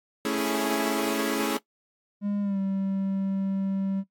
sawtooth chord, A major seventh, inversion none, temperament equal, 220 / 277.2 / 329.6 / 415.3 Hz, A3 / C#4 / E4 / G#4, 0 / 0 / 0 / 0 cents, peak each -27 / -25 / -27 / -27 dBFS, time 0.25-1.57 s, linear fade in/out 2 ms
white noise, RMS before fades -41 dBFS, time 0.37-1.58 s, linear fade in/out 20 ms
triangle tone with pitch glide, 203.5 to 193.97 Hz, G#3 to G3, -35 to -18 cents, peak -23 dBFS, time 2.21-4.04 s, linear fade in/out 50 ms, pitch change -83 cents, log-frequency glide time 2.41-2.59 s
effects noise-tail reverb RT60 0.1 s tail -17 dB re dry + AAC 64 kbps

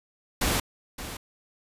pink noise with echo, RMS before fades -25 dBFS, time 0.41-0.6 s, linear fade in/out 5 ms, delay 570 ms, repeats 1, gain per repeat -12 dB, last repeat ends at 1.17 s, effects resampled to 32000 Hz

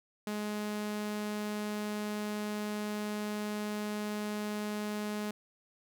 sawtooth tone, 209.8 Hz, G#3, 18 cents sharp, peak -30 dBFS, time 0.27-5.31 s, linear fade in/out 2 ms, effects none

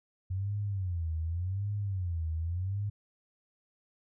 sine tone with vibrato, 90.8 Hz, F#2, 32 cents flat, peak -30 dBFS, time 0.3-2.9 s, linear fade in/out 10 ms, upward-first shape sine, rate 0.87 Hz, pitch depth 220 cents each way, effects none

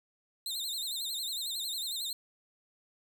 sawtooth tone with vibrato, 3900 Hz, B7, 23 cents flat, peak -31 dBFS, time 0.46-2.13 s, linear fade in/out 2 ms, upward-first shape sine, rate 11 Hz, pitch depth 140 cents each way, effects none

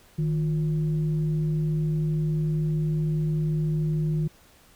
sine tone with frequency modulation, 155.56 Hz, D#3, in tune, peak -22 dBFS, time 0.18-4.28 s, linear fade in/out 10 ms, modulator 198 Hz, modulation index 0.34, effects pink hiss -56 dBFS RMS until 4.75 s

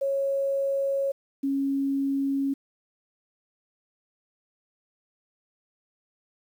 sine tone pair in turn, 550 / 275 Hz, C#5 / C#4, -14 / -14 cents, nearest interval octave, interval 1200 cents, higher first, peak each -23 dBFS, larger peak neither, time 0.01-1.12 / 1.43-2.54 s, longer neither, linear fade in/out 10 ms, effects 9-bit

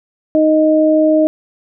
sine tone pair together, 311.1 / 622.2 Hz, D#4 / D#5, 0 / 0 cents, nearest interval octave, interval 1200 cents, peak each -11 dBFS, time 0.35-1.27 s, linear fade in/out 0 ms, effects none

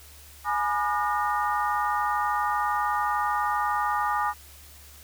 sine tone cluster, 836 / 976 / 1209 / 1442 / 1854 Hz, G#5 / B5 / D6 / F#6 / A#6, +11 / -21 / +50 / -45 / -10 cents, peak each -27 / -31 / -27 / -35 / -35 dBFS, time 0.44-4.34 s, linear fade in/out 50 ms, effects added 72 Hz sine -50 dBFS peak until 5.03 s + white hiss -50 dBFS RMS until 5.03 s

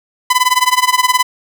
sawtooth tone with tremolo, 1005 Hz, B5, 30 cents sharp, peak -3 dBFS, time 0.3-1.23 s, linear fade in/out 5 ms, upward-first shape sine, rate 19 Hz, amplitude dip 90%, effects none

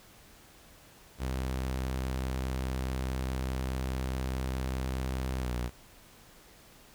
sawtooth tone with pitch glide, 64.8 to 60.81 Hz, C2 to B1, -16 to -26 cents, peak -27 dBFS, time 1.18-5.71 s, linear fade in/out 50 ms, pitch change -110 cents, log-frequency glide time 5.38-5.53 s, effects pink hiss -56 dBFS RMS until 6.94 s

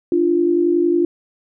sine tone pair together, 296 / 346.9 Hz, D4 / F4, +14 / -12 cents, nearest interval minor third, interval 274 cents, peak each -19 / -14 dBFS, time 0.12-1.05 s, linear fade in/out 2 ms, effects none

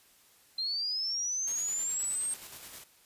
sine linear sweep, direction up, 4107 to 8570 Hz, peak -30 dBFS, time 0.58-2.34 s, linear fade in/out 5 ms
white noise with tremolo, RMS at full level -45 dBFS, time 1.47-2.84 s, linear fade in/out 5 ms, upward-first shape square, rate 9.5 Hz, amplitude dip 35%
effects white hiss -62 dBFS RMS until 3.05 s + resampled to 32000 Hz

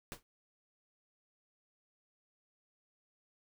pink noise with exponential decay, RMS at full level -40 dBFS, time 0.12-0.23 s, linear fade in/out 0 ms, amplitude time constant 22 ms, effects none

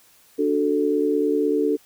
sine chord, D major, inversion none, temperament equal, 293.7 / 370 / 440 Hz, D4 / F#4 / A4, 0 / 0 / 0 cents, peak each -22 / -25 / -21 dBFS, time 0.38-1.77 s, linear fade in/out 20 ms, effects white hiss -55 dBFS RMS until 1.85 s

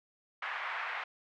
white band-pass noise, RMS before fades -38 dBFS, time 0.42-1.04 s, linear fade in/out 5 ms, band 770 to 2200 Hz, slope 24 dB/octave, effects none

